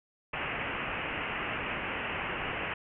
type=low-pass noise; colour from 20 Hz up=white; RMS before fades=-35 dBFS; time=0.33-2.74 s; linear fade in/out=5 ms; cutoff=2900 Hz; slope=96 dB/octave; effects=none